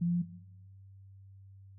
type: tone with pitch steps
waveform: sine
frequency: 171.9 / 173.5 / 175.11 Hz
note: F3 / F3 / F3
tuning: -27 / -11 / +5 cents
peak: -27 dBFS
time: 0.01-0.223 s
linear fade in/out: 10 ms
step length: 71 ms
effects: noise-tail reverb RT60 1.0 s tail -17 dB re dry + added 97 Hz sine -51 dBFS peak until 1.78 s